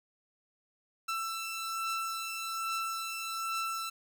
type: beating tone pair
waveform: sawtooth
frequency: 1333 / 1334.2 Hz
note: E6 / E6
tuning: +19 / +20 cents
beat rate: 1.2 Hz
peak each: -31 / -37 dBFS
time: 1.08-3.9 s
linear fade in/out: 10 ms
effects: none